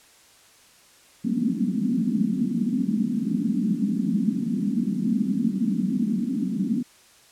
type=band-pass noise; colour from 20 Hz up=white; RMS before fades=-24 dBFS; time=1.24-6.83 s; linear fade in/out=10 ms; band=190 to 250 Hz; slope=48 dB/octave; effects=white hiss -54 dBFS RMS until 7.31 s + low-pass 10000 Hz 12 dB/octave